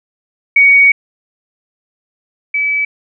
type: tone pair in turn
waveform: sine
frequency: 2243 / 2294 Hz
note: C#7 / D7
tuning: +20 / -41 cents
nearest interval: unison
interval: 39 cents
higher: second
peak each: -4 / -12 dBFS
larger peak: first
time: 0.56-0.92 / 2.54-2.85 s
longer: first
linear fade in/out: 5 ms
effects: none